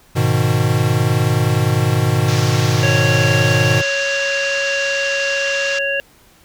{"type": "chord", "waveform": "square", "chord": "G# minor", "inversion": "none", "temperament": "equal with one note detuned", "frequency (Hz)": [103.83, 123.47, 153.78], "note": ["G#2", "B2", "D#3"], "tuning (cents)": [0, 0, -20], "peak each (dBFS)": [-19, -17, -20], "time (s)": [0.15, 3.82], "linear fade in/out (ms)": 20}
{"type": "band-pass noise", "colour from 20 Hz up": "white", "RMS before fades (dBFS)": -27, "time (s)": [2.28, 5.79], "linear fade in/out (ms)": 5, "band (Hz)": [1000, 6500], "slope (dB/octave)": 48}
{"type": "harmonic tone", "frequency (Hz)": 554.4, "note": "C#5", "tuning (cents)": 0, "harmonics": [1, 3, 5], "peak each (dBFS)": [-21, -21, -21], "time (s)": [2.83, 6], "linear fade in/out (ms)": 0}
{"effects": ["pink hiss -50 dBFS RMS until 6.44 s"]}